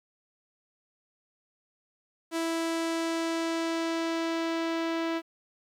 sawtooth tone with low-pass filter sweep, 329.6 Hz, E4, in tune, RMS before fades -30 dBFS, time 2.31-5.22 s, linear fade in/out 50 ms, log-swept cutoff 11000 to 3500 Hz, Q 0.83, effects 10-bit

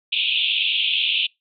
white band-pass noise, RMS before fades -21 dBFS, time 0.12-1.27 s, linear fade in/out 10 ms, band 2500 to 3600 Hz, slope 96 dB/octave, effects noise-tail reverb RT60 0.2 s tail -26 dB re dry

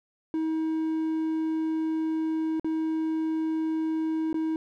triangle tone with dropouts, 318.4 Hz, D#4, 40 cents sharp, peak -23 dBFS, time 0.34-4.56 s, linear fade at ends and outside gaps 1 ms, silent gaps 2.597-2.645 / 4.329-4.343 s, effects none

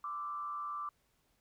sine tone with frequency modulation, 1174.7 Hz, D6, in tune, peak -37 dBFS, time 0.04-0.89 s, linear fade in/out 2 ms, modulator 147 Hz, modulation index 0.5, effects pink hiss -75 dBFS RMS until 1.4 s

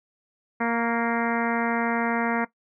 harmonic tone with a mistuned harmonic, 233.1 Hz, A#3, in tune, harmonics 1 / 2 / 3 / 4 / 5 / 6 / 7 / 8 / 9 / 10, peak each -26 / -30 / -31 / -30 / -34 / -33 / -35 / -35 / -35 / -44 dBFS, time 0.6-2.45 s, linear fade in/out 10 ms, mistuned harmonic 5, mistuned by -32 cents, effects noise-tail reverb RT60 0.1 s tail -17 dB re dry

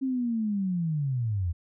sine linear sweep, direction down, 270 to 80.3 Hz, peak -25 dBFS, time 0.01-1.53 s, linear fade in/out 20 ms, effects none

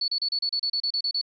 sine tone bursts, 4435 Hz, C#8, in tune, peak -23 dBFS, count 12, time 0.01-1.214 s, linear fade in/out 5 ms, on 71 ms, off 32 ms, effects none

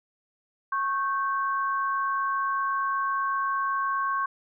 sine tone pair together, 1098 / 1552.8 Hz, C#6 / G6, -17 / -17 cents, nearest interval tritone, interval 600 cents, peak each -25 / -31 dBFS, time 0.72-4.26 s, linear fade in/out 5 ms, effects none

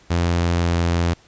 sawtooth tone with pitch glide, 86 to 85.46 Hz, F2 to F2, -26 to -37 cents, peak -13 dBFS, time 0.1-1.14 s, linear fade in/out 10 ms, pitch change -11 cents, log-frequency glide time 0.6-0.68 s, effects pink hiss -52 dBFS RMS until 1.27 s + resampled to 16000 Hz

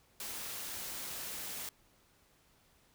white noise, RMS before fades -42 dBFS, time 0.2-1.69 s, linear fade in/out 2 ms, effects pink hiss -68 dBFS RMS until 2.94 s

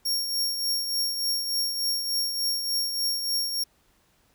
sawtooth tone with tremolo, 5540 Hz, F8, 15 cents flat, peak -20 dBFS, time 0.05-3.64 s, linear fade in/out 10 ms, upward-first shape triangle, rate 3.4 Hz, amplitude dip 55%, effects pink hiss -65 dBFS RMS until 4.34 s

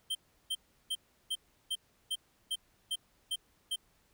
square tone bursts, 3136 Hz, G7, in tune, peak -32 dBFS, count 10, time 0.1-3.76 s, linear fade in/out 10 ms, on 51 ms, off 350 ms, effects pink hiss -70 dBFS RMS until 4.13 s

